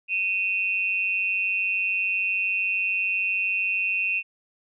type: tone pair together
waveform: sine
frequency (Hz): 2507 / 2700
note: D#7 / E7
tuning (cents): +12 / +41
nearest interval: minor second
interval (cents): 129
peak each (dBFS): -25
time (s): 0.08-4.23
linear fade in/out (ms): 50
effects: none